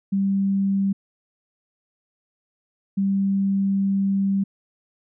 sine tone pair in turn, 196 / 196 Hz, G3 / G3, 0 / 0 cents, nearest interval unison, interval 0 cents, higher neither, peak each -18 dBFS, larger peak neither, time 0.12-0.93 / 2.97-4.44 s, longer second, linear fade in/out 10 ms, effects none

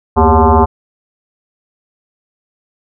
sine tone with frequency modulation, 404.7 Hz, G#4, 45 cents flat, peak -5 dBFS, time 0.16-0.66 s, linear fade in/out 20 ms, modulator 159 Hz, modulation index 4.2, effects none

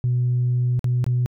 sine tone with dropouts, 123.47 Hz, B2, in tune, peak -16 dBFS, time 0.04-1.26 s, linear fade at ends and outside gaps 0 ms, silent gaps 0.793-0.843 / 1.042-1.065 s, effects tanh soft clip ceiling -14 dBFS

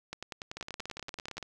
two click trains, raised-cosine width 0.2 ms, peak -21 / -23 dBFS, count 14 / 16, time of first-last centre 0.13-1.38 / 0.57-1.427 s, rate 10.4 / 17.5 Hz, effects none

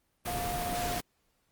sine tone in noise, 708 Hz, F5, 23 cents sharp, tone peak -33 dBFS, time 0.27-0.99 s, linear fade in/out 10 ms, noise pink, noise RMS -35 dBFS, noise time 0.25-1.01 s, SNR -1 dB, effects pink hiss -74 dBFS RMS until 1.51 s + Opus 32 kbps

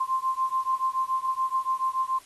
sine beating tone pair, 1046.5 / 1053.5 Hz, C6 / C6, 0 / +12 cents, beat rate 7 Hz, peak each -27 dBFS, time 0-2.19 s, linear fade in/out 10 ms, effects white hiss -53 dBFS RMS until 2.25 s + AAC 32 kbps

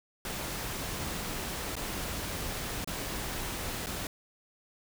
pink noise with dropouts, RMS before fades -36 dBFS, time 0.25-4.07 s, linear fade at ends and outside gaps 2 ms, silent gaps 1.755-1.765 / 2.845-2.874 / 3.861-3.868 s, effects none

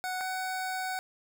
25% pulse tone pair in turn, 740 / 748.6 Hz, F#5 / F#5, 0 / +20 cents, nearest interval unison, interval 20 cents, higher second, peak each -28 / -28 dBFS, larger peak neither, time 0.04-0.21 / 0.21-0.99 s, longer second, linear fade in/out 0 ms, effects none

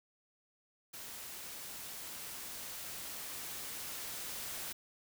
white noise with level ramp, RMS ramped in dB -47 to -42 dBFS, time 0.93-4.73 s, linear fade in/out 10 ms, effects none

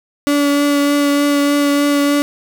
35% pulse tone with vibrato, 286.8 Hz, D4, 41 cents flat, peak -10 dBFS, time 0.27-2.22 s, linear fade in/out 0 ms, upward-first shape triangle, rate 3.3 Hz, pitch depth 14 cents each way, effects none

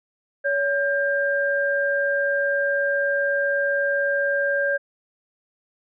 sine tone pair together, 564.3 / 1596 Hz, C#5 / G6, +31 / +31 cents, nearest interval octave + tritone, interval 1800 cents, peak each -22 dBFS, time 0.44-4.78 s, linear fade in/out 20 ms, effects none

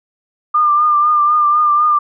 sine tone with vibrato, 1200 Hz, D6, 37 cents sharp, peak -9 dBFS, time 0.54-1.99 s, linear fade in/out 10 ms, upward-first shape triangle, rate 4 Hz, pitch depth 40 cents each way, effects none

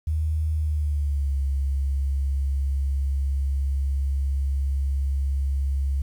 sine tone with pitch glide, 77.78 to 68.5 Hz, D#2 to C#2, 0 to -20 cents, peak -21 dBFS, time 0.07-6.02 s, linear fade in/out 5 ms, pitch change -220 cents, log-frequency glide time 0.54-1.37 s, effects 9-bit

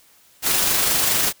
white noise with amplitude modulation, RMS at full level -18 dBFS, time 0.42-1.33 s, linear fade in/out 50 ms, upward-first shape sine, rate 24.7 Hz, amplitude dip 25%, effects white hiss -54 dBFS RMS until 1.4 s

